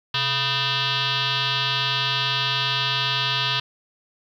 sine tone with frequency modulation, 129.6 Hz, C3, 16 cents flat, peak -20 dBFS, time 0.14-3.6 s, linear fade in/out 5 ms, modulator 556 Hz, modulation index 7.3, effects 9-bit

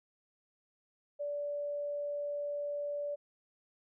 sine tone, 580 Hz, D5, 22 cents flat, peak -34 dBFS, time 1.19-3.16 s, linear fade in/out 20 ms, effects none

